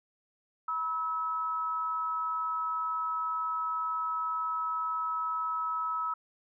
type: tone pair together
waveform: sine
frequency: 972 / 1294 Hz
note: B5 / E6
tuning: -28 / -32 cents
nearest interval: perfect fourth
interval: 496 cents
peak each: -37 / -30 dBFS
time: 0.68-6.14 s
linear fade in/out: 5 ms
effects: none